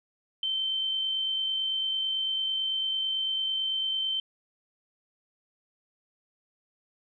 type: tone with amplitude modulation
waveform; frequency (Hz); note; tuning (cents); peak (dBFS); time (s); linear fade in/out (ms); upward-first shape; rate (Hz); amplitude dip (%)
sine; 3100; G7; -20; -25; 0.43-4.2; 2; sine; 49; 30
effects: none